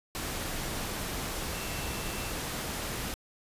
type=tone in noise; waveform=sine; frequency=2679 Hz; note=E7; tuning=27 cents sharp; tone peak=-45 dBFS; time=1.54-2.31 s; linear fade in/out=0 ms; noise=pink; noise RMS=-35 dBFS; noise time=0.15-3.14 s; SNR=-13 dB; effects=resampled to 32000 Hz